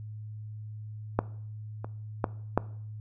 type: clicks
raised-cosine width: 1 ms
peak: -9 / -23 / -11 / -8 dBFS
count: 4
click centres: 1.19 / 1.845 / 2.242 / 2.576 s
effects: noise-tail reverb RT60 0.6 s tail -19 dB re dry + added 107 Hz sine -38 dBFS peak until 3 s